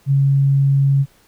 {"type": "tone", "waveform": "sine", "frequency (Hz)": 138.2, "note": "C#3", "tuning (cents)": -5, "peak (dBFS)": -11, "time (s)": [0.06, 1.06], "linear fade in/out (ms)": 50, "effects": ["pink hiss -54 dBFS RMS until 1.27 s"]}